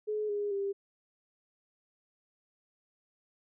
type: tone with pitch steps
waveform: sine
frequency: 425.1 / 410.9 / 397.1 Hz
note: G#4 / G#4 / G4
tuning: +40 / -18 / +22 cents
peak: -30 dBFS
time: 0.07-0.73 s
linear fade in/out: 20 ms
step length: 220 ms
effects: none